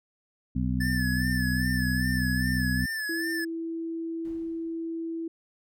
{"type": "harmonic tone", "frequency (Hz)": 62.9, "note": "B1", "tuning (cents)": 32, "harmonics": [1, 2, 3, 4], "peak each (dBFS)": [-30, -30, -30, -30], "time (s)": [0.55, 2.86], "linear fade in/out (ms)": 10}
{"type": "tone with vibrato", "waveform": "square", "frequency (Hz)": 1739, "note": "A6", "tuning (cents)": -21, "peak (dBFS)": -30, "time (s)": [0.8, 3.45], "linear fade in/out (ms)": 10, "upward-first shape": "sine", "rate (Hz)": 2.5, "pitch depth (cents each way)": 58}
{"type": "tone", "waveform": "sine", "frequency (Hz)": 329.5, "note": "E4", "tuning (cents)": -1, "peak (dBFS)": -30, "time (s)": [3.09, 5.28], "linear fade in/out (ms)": 5}
{"type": "noise with exponential decay", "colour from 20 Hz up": "brown", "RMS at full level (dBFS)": -47, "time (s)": [4.25, 5.13], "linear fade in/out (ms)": 0, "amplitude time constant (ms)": 190}
{"effects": []}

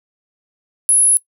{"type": "tone", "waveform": "sine", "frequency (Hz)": 10548, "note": "E9", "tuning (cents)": 0, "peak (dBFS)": -8, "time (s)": [0.89, 1.17], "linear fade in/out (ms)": 0, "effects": ["noise-tail reverb RT60 0.1 s tail -20 dB re dry"]}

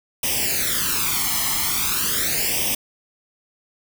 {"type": "noise with flanger", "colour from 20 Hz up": "white", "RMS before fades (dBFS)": -22, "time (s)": [0.23, 2.75], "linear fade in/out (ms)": 5, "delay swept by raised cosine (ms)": [0.35, 0.98], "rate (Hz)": 0.41, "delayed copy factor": 0.85, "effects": []}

